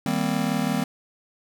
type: chord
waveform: square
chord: C minor seventh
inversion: first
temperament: just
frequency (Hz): 156.98 / 196.22 / 235.5 / 261.6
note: Eb3 / G3 / Bb3 / C4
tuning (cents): +16 / +2 / +18 / 0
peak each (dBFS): -30 / -28 / -28 / -29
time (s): 0.06-0.84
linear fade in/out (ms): 2
effects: none